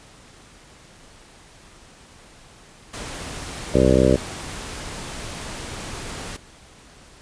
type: noise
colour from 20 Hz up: pink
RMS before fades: -33 dBFS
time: 2.93-6.37 s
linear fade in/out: 10 ms
type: harmonic tone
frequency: 64.7 Hz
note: C2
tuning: 19 cents flat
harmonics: 1 / 2 / 3 / 4 / 5 / 6 / 7 / 8 / 9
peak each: -22 / -22 / -22 / -22 / -22 / -22 / -22 / -22 / -22 dBFS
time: 3.74-4.16 s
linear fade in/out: 5 ms
effects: pink hiss -48 dBFS RMS until 7.21 s + resampled to 22050 Hz